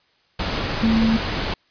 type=tone in noise; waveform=sine; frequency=224.3 Hz; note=A3; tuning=34 cents sharp; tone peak=-15 dBFS; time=0.83-1.17 s; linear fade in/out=5 ms; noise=pink; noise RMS=-24 dBFS; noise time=0.39-1.54 s; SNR=+6 dB; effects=white hiss -61 dBFS RMS until 1.7 s + resampled to 11025 Hz